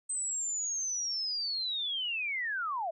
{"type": "linear sweep", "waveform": "sine", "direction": "down", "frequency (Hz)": [8260, 618], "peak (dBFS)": -31, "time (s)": [0.09, 2.91], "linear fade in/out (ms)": 10, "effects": []}